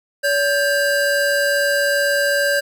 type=tone pair together; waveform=square; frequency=568.8 / 1584 Hz; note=C#5 / G6; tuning=+45 / +18 cents; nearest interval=octave + tritone; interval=1773 cents; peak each=-19 dBFS; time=0.23-2.61 s; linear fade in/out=20 ms; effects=none